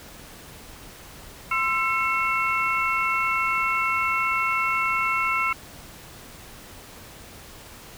sine tone cluster, 1041 / 1337 / 2191 / 2702 Hz, C6 / E6 / C#7 / E7, -9 / +24 / -21 / +42 cents, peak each -29 / -25 / -25 / -29 dBFS, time 1.51-5.53 s, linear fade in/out 5 ms, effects pink hiss -44 dBFS RMS until 7.97 s

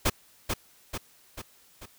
pink noise with echo, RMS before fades -23 dBFS, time 0.05-0.1 s, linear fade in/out 10 ms, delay 440 ms, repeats 4, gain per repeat -5 dB, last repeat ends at 1.86 s, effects white hiss -59 dBFS RMS until 1.98 s

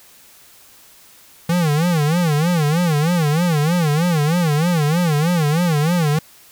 square tone with vibrato, 161.3 Hz, E3, 37 cents flat, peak -15 dBFS, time 1.49-6.19 s, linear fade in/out 5 ms, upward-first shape sine, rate 3.2 Hz, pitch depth 180 cents each way, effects white hiss -47 dBFS RMS until 6.51 s

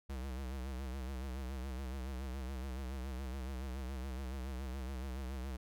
square tone with vibrato, 65.41 Hz, C2, in tune, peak -40 dBFS, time 0.09-5.57 s, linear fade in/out 10 ms, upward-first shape sine, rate 7.1 Hz, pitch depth 90 cents each way, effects none

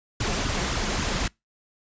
pink noise with flanger, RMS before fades -26 dBFS, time 0.2-1.28 s, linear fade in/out 5 ms, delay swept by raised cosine 0.59 to 5.89 ms, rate 3.7 Hz, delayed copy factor +0.65, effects noise-tail reverb RT60 0.2 s tail -26 dB re dry + resampled to 16000 Hz

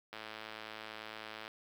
click train, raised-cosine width 0.3 ms, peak -28 dBFS, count 148, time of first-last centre 0.13-1.479 s, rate 109 Hz, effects high-pass 200 Hz 12 dB/octave + 9-bit

